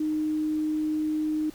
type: tone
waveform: sine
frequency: 308.1 Hz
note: D#4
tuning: 17 cents flat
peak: -24 dBFS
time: 0-1.5 s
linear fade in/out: 5 ms
effects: pink hiss -51 dBFS RMS until 1.54 s